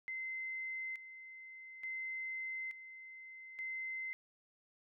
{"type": "tone with tremolo", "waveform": "sine", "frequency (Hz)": 2066, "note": "C7", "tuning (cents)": -22, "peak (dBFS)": -39, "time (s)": [0.08, 4.13], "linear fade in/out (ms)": 0, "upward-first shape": "square", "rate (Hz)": 0.57, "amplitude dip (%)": 70, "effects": []}